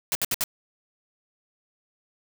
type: noise bursts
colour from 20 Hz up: white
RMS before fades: -25 dBFS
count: 4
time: 0.12-0.439 s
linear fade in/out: 0 ms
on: 31 ms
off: 65 ms
effects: none